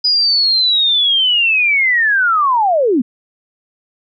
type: linear sweep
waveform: sine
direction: down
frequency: 4978 to 220 Hz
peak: -10 dBFS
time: 0.04-3.02 s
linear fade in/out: 10 ms
effects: none